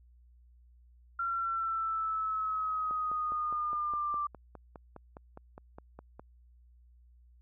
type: exponential sweep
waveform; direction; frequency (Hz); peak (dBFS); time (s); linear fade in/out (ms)
sine; down; 1372 to 1174.7; -30; 1.19-4.27; 5
type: click train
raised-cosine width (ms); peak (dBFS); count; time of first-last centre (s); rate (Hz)
1; -32; 17; 2.91-6.195; 4.87
effects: added 60 Hz sine -57 dBFS peak until 7.41 s

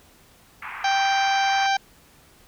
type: band-pass noise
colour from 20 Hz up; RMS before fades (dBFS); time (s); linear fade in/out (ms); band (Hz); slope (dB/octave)
pink; -35; 0.62-1.67; 5; 880 to 2500; 48
type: harmonic tone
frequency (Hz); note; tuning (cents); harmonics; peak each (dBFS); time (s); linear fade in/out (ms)
784; G5; 0; 1 / 2 / 3 / 4 / 5 / 6 / 7 / 8; -20 / -26 / -30 / -32 / -34 / -36 / -37 / -38; 0.84-1.77; 5
effects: pink hiss -54 dBFS RMS until 2.47 s

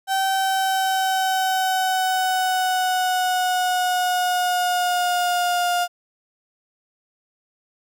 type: tone with pitch glide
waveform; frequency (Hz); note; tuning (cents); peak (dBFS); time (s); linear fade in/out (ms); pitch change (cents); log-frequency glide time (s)
35% pulse; 771 to 707; G5 to F5; -29 to +21; -17; 0.07-5.88; 50; -150; 0.31-5.7
effects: none

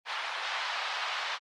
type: band-pass noise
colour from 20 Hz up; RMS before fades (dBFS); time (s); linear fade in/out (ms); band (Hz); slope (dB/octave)
pink; -34; 0.05-1.39; 50; 810 to 4300; 24
effects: Opus 32 kbps

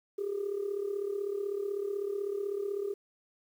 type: tone with amplitude modulation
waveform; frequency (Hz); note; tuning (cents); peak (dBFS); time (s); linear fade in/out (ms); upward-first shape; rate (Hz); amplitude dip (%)
sine; 402.1; G4; +44; -27; 0.18-2.94; 10; sine; 36; 75
effects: tanh soft clip ceiling -25 dBFS + 10-bit

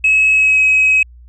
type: tone with pitch glide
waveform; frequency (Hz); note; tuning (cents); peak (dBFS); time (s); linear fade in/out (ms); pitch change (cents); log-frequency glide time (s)
sine; 2572 to 2547; E7 to D#7; -43 to +40; -7; 0.04-1.03; 5; -17; 0.33-0.57
effects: tanh soft clip ceiling -5 dBFS + added 60 Hz sine -37 dBFS peak until 1.28 s

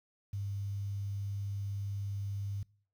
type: tone with quantisation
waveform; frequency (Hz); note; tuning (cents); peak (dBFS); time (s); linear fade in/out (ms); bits
sine; 99.9; G2; +33; -34; 0.33-2.63; 5; 10
effects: noise-tail reverb RT60 0.5 s tail -24 dB re dry

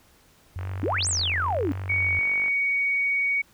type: tone with vibrato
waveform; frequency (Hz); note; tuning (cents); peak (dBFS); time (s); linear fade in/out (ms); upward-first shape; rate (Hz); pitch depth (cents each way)
sine; 90; F#2; -47; -29; 0.56-2.19; 0; sine; 1; 84
type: click train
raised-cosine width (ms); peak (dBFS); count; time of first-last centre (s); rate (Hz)
0.5; -24; 92; 0.59-2.482; 48.1
type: exponential two-way sweep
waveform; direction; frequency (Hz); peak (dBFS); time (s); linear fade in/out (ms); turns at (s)
sine; up then down; 258.2 to 8870 to 258.2; -23; 0.83-1.72; 0; 1.08
type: tone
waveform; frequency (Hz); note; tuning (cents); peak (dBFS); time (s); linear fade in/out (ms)
sine; 2242; C#7; +19; -21; 1.89-3.42; 10
effects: pink hiss -58 dBFS RMS until 3.53 s

